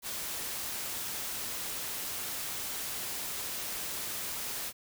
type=noise; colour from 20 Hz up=white; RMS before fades=-37 dBFS; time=0.02-4.73 s; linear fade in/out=50 ms; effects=none